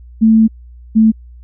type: tone pair in turn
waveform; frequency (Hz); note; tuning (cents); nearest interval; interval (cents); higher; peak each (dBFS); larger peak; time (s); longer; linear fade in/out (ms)
sine; 221.7 / 220.4; A3 / A3; +13 / +3; unison; 10; first; -5; neither; 0.21-0.48 / 0.95-1.12; first; 20
effects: added 60 Hz sine -34 dBFS peak until 1.43 s